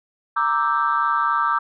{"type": "chord", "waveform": "sine", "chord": "E half-diminished seventh", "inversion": "second", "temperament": "equal", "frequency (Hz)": [932.3, 1174.7, 1318.5, 1568], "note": ["Bb5", "D6", "E6", "G6"], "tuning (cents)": [0, 0, 0, 0], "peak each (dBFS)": [-24, -20, -22, -26], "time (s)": [0.36, 1.59], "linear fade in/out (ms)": 10, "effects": ["tanh soft clip ceiling -8 dBFS"]}